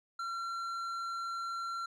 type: tone with tanh clipping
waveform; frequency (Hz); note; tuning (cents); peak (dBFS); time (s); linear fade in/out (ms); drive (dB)
triangle; 1364; F6; -41; -37; 0.19-1.86; 5; 13
effects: none